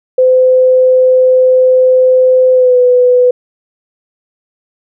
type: tone with pitch glide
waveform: sine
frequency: 512 to 496.9 Hz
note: C5 to B4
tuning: -38 to +11 cents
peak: -4 dBFS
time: 0.18-3.31 s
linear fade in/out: 5 ms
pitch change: -51 cents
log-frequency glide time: 2.53-2.78 s
effects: none

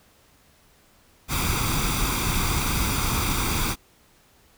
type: noise with comb filter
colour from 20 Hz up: pink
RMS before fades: -24 dBFS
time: 1.28-3.76 s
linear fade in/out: 50 ms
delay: 0.84 ms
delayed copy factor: +0.65
effects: pink hiss -58 dBFS RMS until 4.57 s

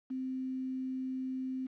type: tone with quantisation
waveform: sine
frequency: 260 Hz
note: C4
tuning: 11 cents flat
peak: -34 dBFS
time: 0.1-1.67 s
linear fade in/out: 10 ms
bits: 9
effects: low-pass 2000 Hz 12 dB/octave

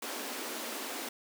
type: high-pass noise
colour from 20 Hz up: pink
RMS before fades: -39 dBFS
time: 0.02-1.09 s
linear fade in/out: 5 ms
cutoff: 220 Hz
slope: 96 dB/octave
effects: none

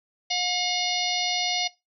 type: harmonic tone with a mistuned harmonic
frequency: 719 Hz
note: F#5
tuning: 50 cents flat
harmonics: 1 / 3 / 4 / 5 / 6 / 7 / 8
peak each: -31 / -31 / -31 / -31 / -31 / -31 / -31 dBFS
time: 0.3-1.68 s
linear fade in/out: 10 ms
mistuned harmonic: 7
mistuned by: -20 cents
effects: noise-tail reverb RT60 0.2 s tail -19 dB re dry

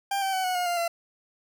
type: tone with pitch steps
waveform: 40% pulse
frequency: 793 / 773.1 / 753.7 / 734.8 / 716.3 / 698.4 / 680.8 Hz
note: G5 / G5 / F#5 / F#5 / F5 / F5 / F5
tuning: +20 / -24 / +32 / -12 / +44 / 0 / -44 cents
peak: -24 dBFS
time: 0.11-0.88 s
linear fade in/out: 5 ms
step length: 110 ms
effects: none

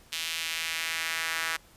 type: tone with high-pass filter sweep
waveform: sawtooth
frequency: 163.3 Hz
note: E3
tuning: 16 cents flat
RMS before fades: -32 dBFS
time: 0.12-1.57 s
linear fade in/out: 10 ms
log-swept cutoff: 3000 to 1600 Hz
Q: 1.7
effects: pink hiss -57 dBFS RMS until 1.76 s + resampled to 32000 Hz

